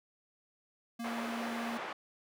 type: tone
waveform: square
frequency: 233.1 Hz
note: A#3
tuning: in tune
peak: -38 dBFS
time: 0.99-1.78 s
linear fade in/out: 10 ms
type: band-pass noise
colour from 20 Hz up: pink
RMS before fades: -41 dBFS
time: 1.04-1.93 s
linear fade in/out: 5 ms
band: 540 to 2000 Hz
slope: 12 dB/octave
effects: none